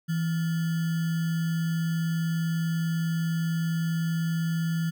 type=tone with sample-and-hold; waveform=sine; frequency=164.81 Hz; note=E3; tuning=in tune; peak=-24 dBFS; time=0.08-4.91 s; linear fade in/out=20 ms; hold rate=1575 Hz; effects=none